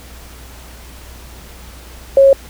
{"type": "tone", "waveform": "sine", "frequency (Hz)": 546, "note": "C#5", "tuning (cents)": -26, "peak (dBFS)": -4, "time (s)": [2.17, 2.33], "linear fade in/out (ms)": 2, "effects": ["added 60 Hz sine -36 dBFS peak until 2.49 s", "pink hiss -39 dBFS RMS until 2.49 s"]}